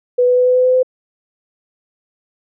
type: tone with pitch steps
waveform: sine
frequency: 493.9 / 496.8 / 499.6 / 502.5 / 505.4 / 508.4 / 511.3 Hz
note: B4 / B4 / B4 / B4 / B4 / C5 / C5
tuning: 0 / +10 / +20 / +30 / +40 / -50 / -40 cents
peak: -9 dBFS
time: 0.18-0.831 s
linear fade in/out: 10 ms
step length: 93 ms
effects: none